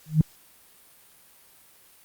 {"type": "tone with exponential growth", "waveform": "sine", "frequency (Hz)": 155.56, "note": "D#3", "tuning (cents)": 0, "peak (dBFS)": -10, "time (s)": [0.06, 0.21], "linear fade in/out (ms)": 2, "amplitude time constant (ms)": 32, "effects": ["white hiss -55 dBFS RMS until 2.04 s", "Opus 48 kbps"]}